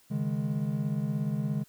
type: chord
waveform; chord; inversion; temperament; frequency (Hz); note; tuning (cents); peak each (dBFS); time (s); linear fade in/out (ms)
triangle; C# suspended second; none; equal; 138.59 / 155.56 / 207.7; C#3 / D#3 / G#3; 0 / 0 / 0; -30; 0.1-1.64; 20
effects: white hiss -62 dBFS RMS until 1.68 s

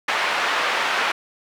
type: band-pass noise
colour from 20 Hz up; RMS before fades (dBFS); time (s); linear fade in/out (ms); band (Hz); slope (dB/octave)
pink; -22; 0.08-1.12; 5; 920 to 2600; 12
effects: none

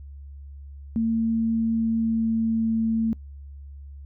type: tone with pitch glide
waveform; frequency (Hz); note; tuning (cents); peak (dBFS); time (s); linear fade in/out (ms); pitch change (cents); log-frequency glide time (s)
sine; 226.2 to 224.8; A3 to A3; +48 to +37; -20; 0.96-3.13; 0; -11; 1.72-2.65
effects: noise-tail reverb RT60 0.1 s tail -23 dB re dry + added 70 Hz sine -38 dBFS peak until 4.05 s

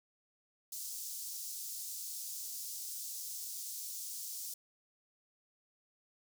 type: high-pass noise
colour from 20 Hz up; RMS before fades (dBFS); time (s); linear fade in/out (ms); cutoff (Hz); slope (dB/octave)
pink; -43; 0.72-4.54; 5; 5400; 24
effects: none

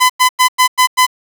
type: tone bursts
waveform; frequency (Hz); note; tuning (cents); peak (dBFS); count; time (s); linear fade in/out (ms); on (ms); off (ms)
sawtooth; 1011; B5; +40; -3; 6; 0-1.067; 20; 97; 97
effects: 7-bit

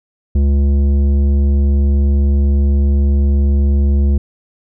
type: tone with tanh clipping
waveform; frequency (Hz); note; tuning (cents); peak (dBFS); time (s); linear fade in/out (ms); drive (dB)
sine; 70.3; C#2; +25; -11; 0.35-4.18; 5; 11
effects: none

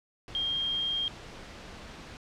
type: tone in noise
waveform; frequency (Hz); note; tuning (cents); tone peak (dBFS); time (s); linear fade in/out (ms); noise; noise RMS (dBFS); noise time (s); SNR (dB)
sine; 3213; G7; +42; -27; 0.35-1.08; 0; pink; -45; 0.28-2.17; +15
effects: low-pass 5000 Hz 12 dB/octave

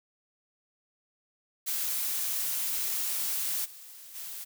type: noise with level steps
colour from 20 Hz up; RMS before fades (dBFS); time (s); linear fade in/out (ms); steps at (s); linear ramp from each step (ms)
blue; -31 / -48 / -40; 1.66-4.45; 20; 3.64 / 4.14; 20
effects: none

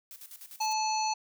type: noise with tremolo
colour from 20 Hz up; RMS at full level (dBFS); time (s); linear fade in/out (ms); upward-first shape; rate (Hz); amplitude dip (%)
blue; -46; 0.11-0.73; 0; square; 10; 70
type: harmonic tone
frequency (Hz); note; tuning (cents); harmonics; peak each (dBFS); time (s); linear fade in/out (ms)
867; A5; -26; 1 / 3 / 5 / 7 / 8; -28 / -39 / -36 / -37 / -47; 0.6-1.14; 10
effects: none

